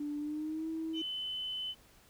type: tone with pitch glide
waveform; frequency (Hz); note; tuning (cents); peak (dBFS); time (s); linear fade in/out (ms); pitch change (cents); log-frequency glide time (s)
sine; 293.7 to 322.1; D4 to E4; 0 to -40; -34; 0-1.02; 5; +160; 0.18-0.68
type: tone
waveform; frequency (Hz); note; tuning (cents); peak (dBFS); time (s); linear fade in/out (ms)
sine; 3027; F#7; +39; -35; 0.93-1.75; 50
effects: tanh soft clip ceiling -28 dBFS + pink hiss -62 dBFS RMS until 2.09 s